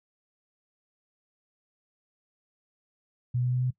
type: tone with pitch steps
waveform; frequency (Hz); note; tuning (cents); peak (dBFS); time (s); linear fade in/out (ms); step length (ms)
sine; 123.47 / 124.62 / 125.77 / 126.94; B2 / B2 / B2 / B2; 0 / +16 / +32 / +48; -24; 3.34-3.708; 10; 92
effects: noise-tail reverb RT60 0.1 s tail -19 dB re dry